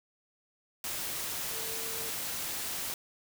sine tone in noise, 449.6 Hz, A4, 37 cents sharp, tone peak -45 dBFS, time 1.52-2.1 s, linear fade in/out 2 ms, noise white, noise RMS -36 dBFS, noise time 0.84-2.94 s, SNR -12 dB, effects none

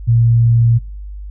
sine tone, 116.54 Hz, A#2, in tune, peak -8 dBFS, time 0.07-0.79 s, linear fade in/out 20 ms, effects noise-tail reverb RT60 0.4 s tail -24 dB re dry + added 50 Hz sine -26 dBFS peak until 1.3 s

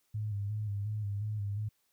sine tone with vibrato, 103.83 Hz, G#2, in tune, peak -32 dBFS, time 0.14-1.69 s, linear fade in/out 10 ms, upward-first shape square, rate 2.8 Hz, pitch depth 48 cents each way, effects white hiss -75 dBFS RMS until 1.92 s

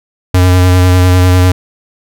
square tone with vibrato, 91 Hz, F#2, 28 cents flat, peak -5 dBFS, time 0.34-1.52 s, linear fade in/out 5 ms, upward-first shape sine, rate 10 Hz, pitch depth 18 cents each way, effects none

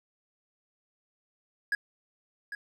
triangle tone with echo, 1661.2 Hz, G#6, in tune, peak -23 dBFS, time 1.72-1.75 s, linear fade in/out 2 ms, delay 800 ms, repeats 1, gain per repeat -10 dB, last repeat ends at 2.55 s, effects none

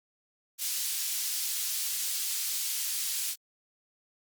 pink high-pass noise, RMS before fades -32 dBFS, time 0.58-3.36 s, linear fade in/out 50 ms, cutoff 4800 Hz, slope 12 dB/octave, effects Opus 48 kbps

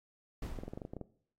brown noise with exponential decay, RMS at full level -36 dBFS, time 0.42-0.98 s, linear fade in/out 5 ms, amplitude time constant 120 ms
clicks, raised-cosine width 2 ms, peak -28 dBFS, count 10, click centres 0.588 / 0.635 / 0.68 / 0.735 / 0.775 / 0.818 / 0.851 / 0.935 / 0.967 / 1.013 s
effects noise-tail reverb RT60 0.6 s tail -19 dB re dry + AAC 48 kbps

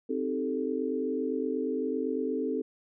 sine chord, A half-diminished seventh, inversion first, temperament equal, 261.6 / 311.1 / 392 / 440 Hz, C4 / Eb4 / G4 / A4, 0 / 0 / 0 / 0 cents, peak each -32 / -35 / -36 / -32 dBFS, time 0.09-2.62 s, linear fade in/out 10 ms, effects none

